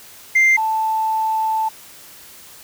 sine tone pair in turn, 2093 / 880 Hz, C7 / A5, 0 / 0 cents, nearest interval octave + minor third, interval 1500 cents, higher first, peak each -8 / -16 dBFS, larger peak first, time 0.35-0.57 / 0.57-1.69 s, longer second, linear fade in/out 10 ms, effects tanh soft clip ceiling -9 dBFS + white hiss -42 dBFS RMS until 2.63 s

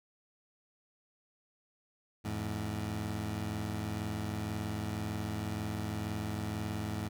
20% pulse tone pair together, 84.37 / 106.3 Hz, E2 / G#2, +41 / +41 cents, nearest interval major third, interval 400 cents, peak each -35 / -31 dBFS, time 2.24-7.09 s, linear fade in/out 20 ms, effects none

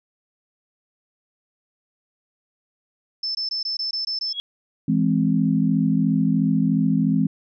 sine tone bursts, 5274 Hz, E8, in tune, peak -23 dBFS, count 8, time 3.23-4.33 s, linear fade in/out 5 ms, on 120 ms, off 20 ms
sine tone with exponential growth, 3322 Hz, G#7, in tune, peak -21 dBFS, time 4.26-4.4 s, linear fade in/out 0 ms, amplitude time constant 30 ms
sine chord, E augmented, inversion none, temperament equal, 164.81 / 207.7 / 261.6 Hz, E3 / G#3 / B#3, 0 / 0 / 0 cents, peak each -21 dBFS, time 4.88-7.27 s, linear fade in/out 5 ms
effects none

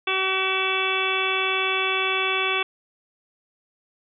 harmonic tone, 380.1 Hz, F#4, 47 cents sharp, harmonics 1 / 2 / 3 / 4 / 5 / 6 / 7 / 8 / 9, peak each -29 / -33 / -28 / -32 / -38 / -28 / -26 / -38 / -29 dBFS, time 0.07-2.63 s, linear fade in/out 5 ms, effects none

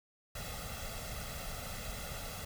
pink noise with comb filter, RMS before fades -42 dBFS, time 0.35-2.45 s, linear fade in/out 5 ms, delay 1.5 ms, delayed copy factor +0.75, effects none

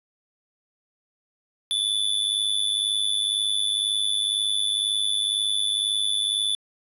square tone with amplitude modulation, 3487 Hz, A7, 16 cents flat, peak -19 dBFS, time 1.71-6.55 s, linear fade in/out 0 ms, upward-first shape sine, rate 102 Hz, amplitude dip 75%, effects resampled to 32000 Hz

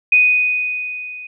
sine tone with level ramp, 2489 Hz, D#7, in tune, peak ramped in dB -7 to -30 dBFS, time 0.12-1.27 s, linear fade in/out 5 ms, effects none

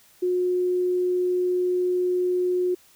sine tone, 361.4 Hz, F#4, 41 cents flat, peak -20 dBFS, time 0.22-2.75 s, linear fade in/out 10 ms, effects white hiss -56 dBFS RMS until 2.95 s

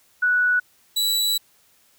sine / sawtooth tone pair in turn, 1475 / 3938 Hz, F#6 / B7, -6 / -6 cents, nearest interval octave + perfect fourth, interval 1700 cents, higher second, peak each -16 dBFS, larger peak neither, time 0.22-0.6 / 0.96-1.38 s, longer second, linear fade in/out 10 ms, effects white hiss -59 dBFS RMS until 1.98 s

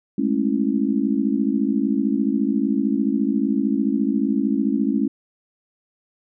sine chord, A major seventh, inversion third, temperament just, 206.2 / 220 / 275 / 330 Hz, G#3 / A3 / C#4 / E4, -12 / 0 / -14 / +2 cents, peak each -24 / -23 / -21 / -27 dBFS, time 0.18-5.08 s, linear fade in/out 5 ms, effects none

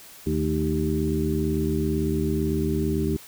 harmonic tone with a mistuned harmonic, 77.9 Hz, D#2, 3 cents sharp, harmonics 1 / 2 / 3 / 4 / 5, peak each -28 / -28 / -28 / -28 / -28 dBFS, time 0.26-3.17 s, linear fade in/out 10 ms, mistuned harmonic 3, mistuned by -70 cents, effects white hiss -46 dBFS RMS until 3.27 s

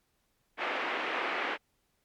white band-pass noise, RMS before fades -33 dBFS, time 0.57-1.58 s, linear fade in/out 50 ms, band 300 to 2400 Hz, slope 24 dB/octave, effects pink hiss -75 dBFS RMS until 2.04 s + MP3 96 kbps

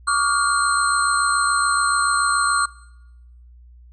sine tone cluster, 1134 / 1201 / 1415 / 4172 / 8220 Hz, C#6 / D6 / F6 / C8 / C9, +39 / +38 / +22 / -6 / -32 cents, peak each -20 / -25 / -21 / -28 / -25 dBFS, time 0.07-2.66 s, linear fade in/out 10 ms, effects noise-tail reverb RT60 0.9 s tail -21 dB re dry + added 60 Hz sine -43 dBFS peak until 3.92 s

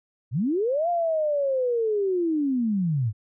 sine linear two-way sweep, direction up then down, 98.3 to 705 to 98.3 Hz, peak -21 dBFS, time 0.31-3.13 s, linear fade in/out 50 ms, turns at 0.89 s, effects none

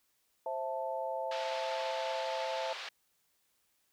sine chord, A minor, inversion first, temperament just, 528 / 660 / 880 Hz, C5 / E5 / A5, +16 / +2 / 0 cents, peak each -38 dBFS, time 0.46-2.73 s, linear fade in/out 2 ms
white band-pass noise, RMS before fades -43 dBFS, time 1.31-2.89 s, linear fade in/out 5 ms, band 560 to 4200 Hz, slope 24 dB/octave
effects white hiss -75 dBFS RMS until 3.92 s

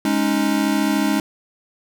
square chord, Ab suspended fourth, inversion none, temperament equal, 207.7 / 277.2 / 311.1 Hz, Ab3 / Db4 / Eb4, 0 / 0 / 0 cents, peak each -22 dBFS, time 0.05-1.2 s, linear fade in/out 2 ms, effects none

